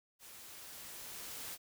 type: noise with level ramp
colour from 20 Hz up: white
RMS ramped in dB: -54 to -44 dBFS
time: 0.19-1.58 s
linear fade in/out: 50 ms
effects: none